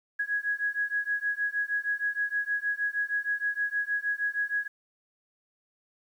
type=beating tone pair; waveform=sine; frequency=1661.2 / 1667.6 Hz; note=G#6 / G#6; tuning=0 / +7 cents; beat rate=6.4 Hz; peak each=-30 dBFS; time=0.19-4.68 s; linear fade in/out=10 ms; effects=10-bit